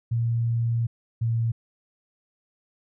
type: tone pair in turn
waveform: sine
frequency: 116.54 / 115 Hz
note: A#2 / A#2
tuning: 0 / -23 cents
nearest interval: unison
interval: 23 cents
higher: first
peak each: -21 dBFS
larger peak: neither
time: 0.11-0.87 / 1.21-1.52 s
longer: first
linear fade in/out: 10 ms
effects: none